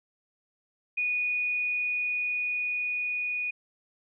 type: tone with level ramp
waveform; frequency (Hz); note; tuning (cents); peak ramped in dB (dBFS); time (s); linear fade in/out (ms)
sine; 2466; D#7; -16; -25 to -28; 0.97-3.51; 10
effects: none